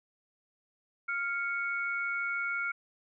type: tone pair together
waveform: sine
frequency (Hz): 1396.9 / 2217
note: F6 / C#7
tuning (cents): 0 / 0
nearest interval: minor sixth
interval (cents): 800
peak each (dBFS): -32 / -34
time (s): 1.08-2.72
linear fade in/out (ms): 10
effects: none